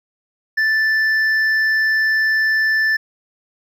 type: tone with hard clipping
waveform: sine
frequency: 1760 Hz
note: A6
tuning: in tune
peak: -15 dBFS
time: 0.57-2.97 s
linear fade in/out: 10 ms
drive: 4 dB
effects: none